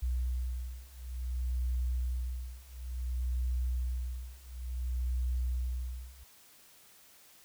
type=beating tone pair; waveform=sine; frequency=61.74 / 62.31 Hz; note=B1 / B1; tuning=0 / +16 cents; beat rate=0.57 Hz; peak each=-35 / -34 dBFS; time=0.02-6.24 s; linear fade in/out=10 ms; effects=white hiss -59 dBFS RMS until 7.44 s